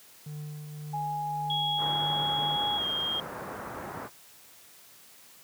triangle tone with tremolo, 150 Hz, D3, 37 cents sharp, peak -33 dBFS, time 0.26-2.56 s, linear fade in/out 5 ms, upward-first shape triangle, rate 1.8 Hz, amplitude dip 40%
sine tone, 830.6 Hz, G#5, in tune, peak -30 dBFS, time 0.93-2.78 s, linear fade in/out 10 ms
sine tone with pitch glide, 3322 to 3226 Hz, G#7 to G7, 0 to +49 cents, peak -28 dBFS, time 1.5-3.2 s, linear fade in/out 2 ms, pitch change -51 cents, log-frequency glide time 2.77-2.85 s
white low-pass noise, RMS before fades -39 dBFS, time 1.77-4.1 s, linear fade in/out 50 ms, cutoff 1400 Hz, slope 24 dB/octave
effects white hiss -54 dBFS RMS until 5.43 s + high-pass 80 Hz 12 dB/octave

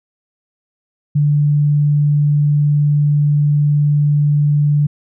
sine tone, 146.83 Hz, D3, in tune, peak -10 dBFS, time 1.15-4.87 s, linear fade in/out 10 ms, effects none

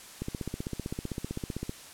click train, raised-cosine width 3 ms, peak -20 dBFS, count 24, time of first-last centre 0.22-1.694 s, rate 15.6 Hz, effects white hiss -48 dBFS RMS until 1.93 s + low-pass 11000 Hz 12 dB/octave

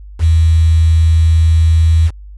sine tone with quantisation, 81.2 Hz, E2, 26 cents flat, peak -6 dBFS, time 0.19-2.11 s, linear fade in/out 50 ms, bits 5, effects added 50 Hz sine -30 dBFS peak until 2.37 s + resampled to 24000 Hz

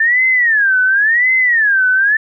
sine tone with vibrato, 1759 Hz, A6, 1 cent flat, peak -9 dBFS, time 0-2.17 s, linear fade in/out 5 ms, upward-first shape sine, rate 0.93 Hz, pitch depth 270 cents each way, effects none

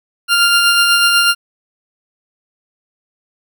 20% pulse tone with tremolo, 1396.9 Hz, F6, in tune, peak -3 dBFS, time 0.28-1.35 s, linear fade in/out 50 ms, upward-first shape sine, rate 8.1 Hz, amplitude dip 30%, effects none

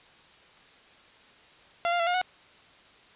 sawtooth tone with pitch steps, 687 / 699 / 676 / 712 / 734 Hz, F5 / F5 / E5 / F5 / F#5, -29 / +1 / +43 / +33 / -14 cents, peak -20 dBFS, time 1.85-2.215 s, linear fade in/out 0 ms, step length 73 ms, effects white hiss -55 dBFS RMS until 3.15 s + resampled to 8000 Hz

